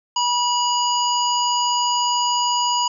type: harmonic tone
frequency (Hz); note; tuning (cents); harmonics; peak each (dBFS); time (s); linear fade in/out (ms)
971; B5; -30; 1 / 3 / 5 / 7; -19 / -24 / -26 / -27; 0.16-2.88; 5
effects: none